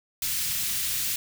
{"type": "band-stop noise", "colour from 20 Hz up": "white", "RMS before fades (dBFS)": -28, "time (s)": [0.22, 1.16], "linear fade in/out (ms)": 2, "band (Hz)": [150, 2200], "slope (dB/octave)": 12, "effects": []}